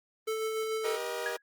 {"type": "tone with tremolo", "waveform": "square", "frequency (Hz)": 440, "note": "A4", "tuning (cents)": 0, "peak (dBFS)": -30, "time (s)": [0.27, 0.97], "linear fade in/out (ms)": 10, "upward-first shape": "sine", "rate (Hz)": 6.9, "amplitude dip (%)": 30}
{"type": "chord", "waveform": "sawtooth", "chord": "Eb major", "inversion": "first", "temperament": "equal with one note detuned", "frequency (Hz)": [392, 477.1, 622.3], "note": ["G4", "Bb4", "Eb5"], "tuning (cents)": [0, 40, 0], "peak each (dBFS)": [-36, -32, -35], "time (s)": [0.84, 1.37], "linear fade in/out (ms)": 10}
{"type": "tone with exponential decay", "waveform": "sine", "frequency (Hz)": 1663, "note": "G#6", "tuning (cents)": 2, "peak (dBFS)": -28, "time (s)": [1.26, 1.42], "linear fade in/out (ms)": 1, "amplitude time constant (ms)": 34}
{"effects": ["Opus 32 kbps"]}